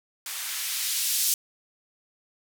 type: noise with band-pass filter sweep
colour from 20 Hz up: violet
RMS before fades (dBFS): -28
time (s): 0.26-1.34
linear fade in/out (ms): 2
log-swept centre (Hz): 1100 to 5000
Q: 0.79
effects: none